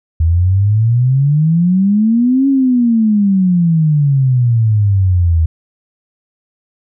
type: exponential two-way sweep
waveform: sine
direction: up then down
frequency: 79.2 to 277.2 to 79.2 Hz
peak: -8 dBFS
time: 0.2-5.46 s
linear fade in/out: 5 ms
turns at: 2.48 s
effects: none